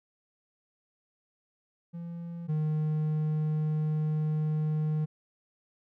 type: tone pair in turn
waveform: triangle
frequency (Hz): 170 / 153.98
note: F3 / D#3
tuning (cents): -46 / -18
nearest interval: major second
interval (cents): 172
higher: first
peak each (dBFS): -34 / -24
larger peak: second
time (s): 1.93-2.48 / 2.48-5.06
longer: second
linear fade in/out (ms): 20
effects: none